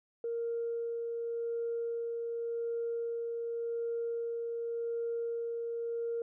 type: tone with tremolo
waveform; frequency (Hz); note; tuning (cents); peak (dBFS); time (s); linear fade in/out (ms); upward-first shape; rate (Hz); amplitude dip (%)
sine; 465.7; A#4; -2; -31; 0.24-6.22; 2; sine; 0.88; 25
effects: tanh soft clip ceiling -27 dBFS